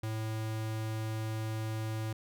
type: tone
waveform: square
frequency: 110 Hz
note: A2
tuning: in tune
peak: -34 dBFS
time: 0.03-2.13 s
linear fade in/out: 5 ms
effects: none